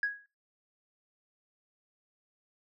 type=tone with exponential decay; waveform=sine; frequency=1659 Hz; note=G#6; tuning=2 cents flat; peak=-23 dBFS; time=0.03-0.26 s; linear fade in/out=2 ms; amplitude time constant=50 ms; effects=noise-tail reverb RT60 0.3 s tail -18 dB re dry + tanh soft clip ceiling -23 dBFS